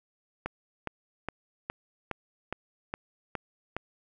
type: click train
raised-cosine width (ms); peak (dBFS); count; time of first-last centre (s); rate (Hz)
0.5; -17; 9; 0.46-3.766; 2.42
effects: none